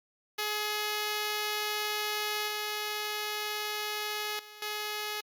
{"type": "tone with level steps", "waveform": "5% pulse", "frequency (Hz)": 421.7, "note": "G#4", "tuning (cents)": 26, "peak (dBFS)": [-19, -21, -36, -22], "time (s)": [0.38, 5.21], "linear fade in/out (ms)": 10, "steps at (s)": [2.48, 4.39, 4.62], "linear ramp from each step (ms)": 2, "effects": ["Opus 48 kbps"]}